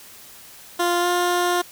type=tone with pitch glide; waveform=15% pulse; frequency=349.2 to 353.7 Hz; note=F4 to F4; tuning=0 to +22 cents; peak=-12 dBFS; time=0.79-1.62 s; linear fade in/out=10 ms; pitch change=+22 cents; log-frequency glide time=1-1.07 s; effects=white hiss -44 dBFS RMS until 1.71 s